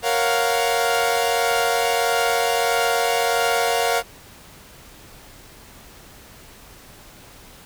sawtooth chord, Gb major seventh, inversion first, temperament equal, 466.2 / 554.4 / 698.5 / 740 Hz, Bb4 / Db5 / F5 / Gb5, 0 / 0 / 0 / 0 cents, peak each -19 / -22 / -18 / -22 dBFS, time 0.02-4.03 s, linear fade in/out 50 ms, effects pink hiss -45 dBFS RMS until 7.65 s

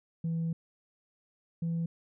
sine tone pair in turn, 164.81 / 166.72 Hz, E3 / E3, 0 / +20 cents, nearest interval unison, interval 20 cents, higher second, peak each -27 dBFS, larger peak neither, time 0.24-0.53 / 1.62-1.86 s, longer first, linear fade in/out 5 ms, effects tanh soft clip ceiling -27 dBFS

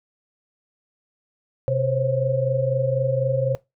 sine tone cluster, 128.6 / 517 / 541 Hz, C3 / C5 / C#5, -30 / -21 / -42 cents, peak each -23 / -26 / -21 dBFS, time 1.68-3.55 s, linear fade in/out 0 ms, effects noise-tail reverb RT60 0.2 s tail -21 dB re dry

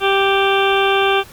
harmonic tone, 392 Hz, G4, in tune, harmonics 1 / 2 / 3 / 4 / 6 / 7 / 8 / 9, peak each -16 / -19 / -21 / -22 / -24 / -24 / -25 / -26 dBFS, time 0-1.24 s, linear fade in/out 50 ms, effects pink hiss -41 dBFS RMS until 1.32 s

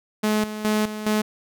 sawtooth tone with tremolo, 213.5 Hz, G#3, 48 cents sharp, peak -15 dBFS, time 0.23-1.22 s, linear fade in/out 10 ms, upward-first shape square, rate 2.4 Hz, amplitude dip 70%, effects none

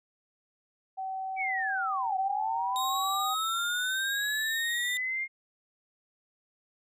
sine tone with pitch glide, 763 to 772.8 Hz, G5 to G5, -47 to -25 cents, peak -32 dBFS, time 0.97-3.35 s, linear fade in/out 20 ms, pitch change +22 cents, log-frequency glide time 1.39-2.02 s
sine linear two-way sweep, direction down then up, 2321 to 740 to 2135 Hz, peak -29 dBFS, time 1.36-5.28 s, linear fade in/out 50 ms, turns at 2.16 s
sawtooth tone with vibrato, 3729 Hz, A#7, in tune, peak -30 dBFS, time 2.76-4.97 s, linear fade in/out 0 ms, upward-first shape sine, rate 0.79 Hz, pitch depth 51 cents each way
effects none

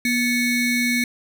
square ring-modulated tone, 988 Hz, B5, in tune, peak -16 dBFS, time 0.05-1.04 s, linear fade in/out 2 ms, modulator 1230 Hz, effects none

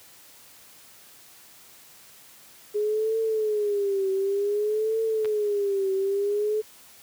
sine tone with vibrato, 414.5 Hz, G#4, 3 cents flat, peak -22 dBFS, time 2.74-6.62 s, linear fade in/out 20 ms, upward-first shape triangle, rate 0.55 Hz, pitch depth 140 cents each way
clicks, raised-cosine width 0.3 ms, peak -23 dBFS, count 2, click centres 5.247 / 5.256 s
effects white hiss -51 dBFS RMS until 7.02 s + high-pass 60 Hz 12 dB/octave

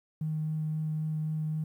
triangle tone with vibrato, 155.56 Hz, D#3, in tune, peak -25 dBFS, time 0.21-1.64 s, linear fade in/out 5 ms, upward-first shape triangle, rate 3.8 Hz, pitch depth 10 cents each way, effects tanh soft clip ceiling -27 dBFS + 11-bit

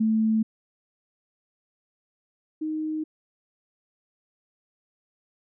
sine tone pair in turn, 220 / 311.1 Hz, A3 / D#4, 0 / 0 cents, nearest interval tritone, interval 600 cents, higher second, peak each -19 / -26 dBFS, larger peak first, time 0-0.43 / 2.61-3.04 s, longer neither, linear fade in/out 10 ms, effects none

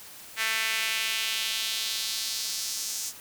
sawtooth tone with high-pass filter sweep, 222.2 Hz, A3, 17 cents sharp, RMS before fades -30 dBFS, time 0.36-3.13 s, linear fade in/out 50 ms, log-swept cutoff 1900 to 6500 Hz, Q 1.9, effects white hiss -46 dBFS RMS until 3.2 s

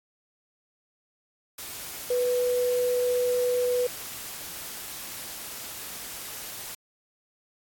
sine tone in noise, 493.9 Hz, B4, in tune, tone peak -22 dBFS, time 2.1-3.87 s, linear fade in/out 5 ms, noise white, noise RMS -38 dBFS, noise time 1.58-6.75 s, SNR +13 dB, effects AAC 64 kbps

